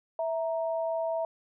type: tone pair together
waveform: sine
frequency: 656.3 / 932.3 Hz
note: E5 / A#5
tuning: -8 / 0 cents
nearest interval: tritone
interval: 608 cents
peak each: -28 / -36 dBFS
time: 0.19-1.25 s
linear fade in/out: 2 ms
effects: none